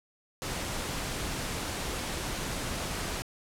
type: noise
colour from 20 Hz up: pink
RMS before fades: -34 dBFS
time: 0.42-3.22 s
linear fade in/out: 0 ms
effects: low-pass 11000 Hz 12 dB/octave